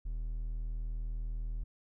triangle tone, 40.01 Hz, D#1, 49 cents sharp, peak -32 dBFS, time 0.05-1.64 s, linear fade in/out 10 ms, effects none

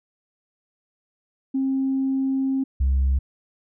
sine tone pair in turn, 267.4 / 66.85 Hz, C4 / C2, +38 / +38 cents, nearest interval 2 octaves, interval 2400 cents, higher first, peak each -19 / -15 dBFS, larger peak second, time 1.54-2.64 / 2.8-3.19 s, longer first, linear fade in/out 10 ms, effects tanh soft clip ceiling -15 dBFS

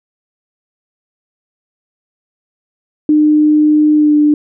sine tone with pitch glide, 302.7 to 297.8 Hz, D#4 to D4, -48 to +24 cents, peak -6 dBFS, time 3.09-4.34 s, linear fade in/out 2 ms, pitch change -28 cents, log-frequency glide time 3.95-4.15 s, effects none

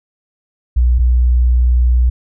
sine tone pair in turn, 60.9 / 61.14 Hz, B1 / B1, -24 / -17 cents, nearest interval unison, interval 7 cents, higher second, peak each -8 dBFS, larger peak neither, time 0.76-0.99 / 0.99-2.1 s, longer second, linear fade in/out 10 ms, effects none

